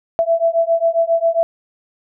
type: beating tone pair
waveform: sine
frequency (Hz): 662 / 669.4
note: E5 / E5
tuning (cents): +7 / +26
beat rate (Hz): 7.4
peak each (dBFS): -16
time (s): 0.19-1.43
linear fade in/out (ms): 0
effects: none